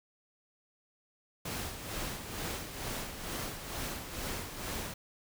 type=noise with tremolo; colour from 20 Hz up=pink; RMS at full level=-37 dBFS; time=1.45-4.94 s; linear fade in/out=5 ms; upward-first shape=sine; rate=2.2 Hz; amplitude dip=55%; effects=none